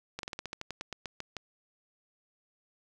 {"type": "slowing click train", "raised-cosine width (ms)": 0.2, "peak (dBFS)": -20, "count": 14, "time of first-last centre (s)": [0.19, 1.367], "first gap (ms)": 42, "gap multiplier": 1.12, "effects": []}